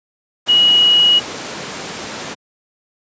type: tone in noise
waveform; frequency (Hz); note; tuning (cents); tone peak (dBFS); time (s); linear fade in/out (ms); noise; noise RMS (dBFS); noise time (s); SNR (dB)
sine; 2909; F#7; -30; -8; 0.48-1.2; 20; pink; -26; 0.46-2.35; +15
effects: high-pass 200 Hz 12 dB/octave + resampled to 16000 Hz